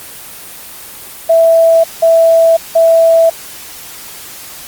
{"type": "tone bursts", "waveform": "sine", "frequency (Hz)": 659.3, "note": "E5", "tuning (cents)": 0, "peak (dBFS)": -4, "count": 3, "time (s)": [1.29, 3.3], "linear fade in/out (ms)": 10, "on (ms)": 550, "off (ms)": 180, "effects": ["white hiss -30 dBFS RMS until 4.67 s", "Opus 24 kbps"]}